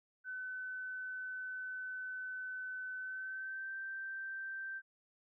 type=tone with pitch glide; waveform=sine; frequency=1513 to 1563.6 Hz; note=F#6 to G6; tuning=+38 to -5 cents; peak=-40 dBFS; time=0.24-4.82 s; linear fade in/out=50 ms; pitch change=+57 cents; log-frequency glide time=2.97-3.74 s; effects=none